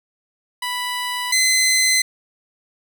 15% pulse tone pair in turn, 987.8 / 2044 Hz, B5 / C7, 0 / -41 cents, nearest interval octave + minor second, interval 1259 cents, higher second, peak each -16 / -8 dBFS, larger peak second, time 0.62-1.32 / 1.32-2.02 s, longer neither, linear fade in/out 5 ms, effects none

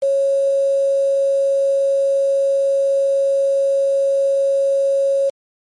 sine tone with quantisation, 550 Hz, C#5, 14 cents flat, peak -13 dBFS, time 0.02-5.3 s, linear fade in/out 10 ms, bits 6, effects MP3 48 kbps

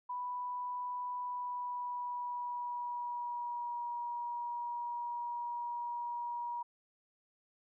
sine tone with pitch glide, 987.8 to 955.8 Hz, B5 to A#5, 0 to +43 cents, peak -36 dBFS, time 0.09-6.63 s, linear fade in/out 10 ms, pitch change -57 cents, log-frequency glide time 1.18-3.86 s, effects none

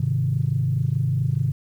sine chord, Ab major, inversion none, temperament equal, 103.83 / 130.81 / 155.56 Hz, Ab2 / C3 / Eb3, 0 / 0 / 0 cents, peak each -25 / -21 / -25 dBFS, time 0-1.52 s, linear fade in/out 5 ms, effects tanh soft clip ceiling -10 dBFS + 9-bit

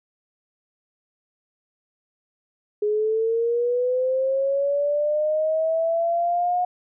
sine linear sweep, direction up, 415.3 to 723 Hz, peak -19 dBFS, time 2.82-6.65 s, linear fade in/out 5 ms, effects none

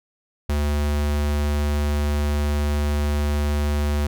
square tone, 73.42 Hz, D2, in tune, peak -20 dBFS, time 0.49-4.07 s, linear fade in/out 5 ms, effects none

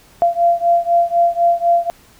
sine beating tone pair, 686 / 690 Hz, F5 / F5, -31 / -21 cents, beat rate 4 Hz, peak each -14 / -15 dBFS, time 0.22-1.9 s, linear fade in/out 0 ms, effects pink hiss -48 dBFS RMS until 2.19 s

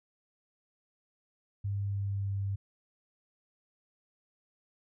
sine tone with pitch glide, 100 to 98.74 Hz, G2 to G2, +35 to +13 cents, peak -30 dBFS, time 1.64-2.56 s, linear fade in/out 10 ms, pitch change -22 cents, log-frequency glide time 1.85-2.34 s, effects none

